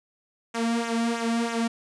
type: tone with flanger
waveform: sawtooth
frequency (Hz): 231.7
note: A#3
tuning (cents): -10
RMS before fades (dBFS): -26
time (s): 0.54-1.68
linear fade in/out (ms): 10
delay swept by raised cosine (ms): 0.21 to 2.41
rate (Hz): 3.1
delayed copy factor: -0.7
effects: resampled to 22050 Hz + 10-bit